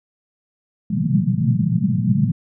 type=band-pass noise; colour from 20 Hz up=white; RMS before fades=-18 dBFS; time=0.9-2.32 s; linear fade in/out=5 ms; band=110 to 220 Hz; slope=96 dB/octave; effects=none